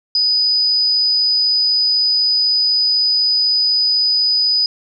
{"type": "tone", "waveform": "sine", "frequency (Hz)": 4978, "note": "D#8", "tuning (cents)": 0, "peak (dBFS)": -12, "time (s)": [0.15, 4.66], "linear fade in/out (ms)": 2, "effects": []}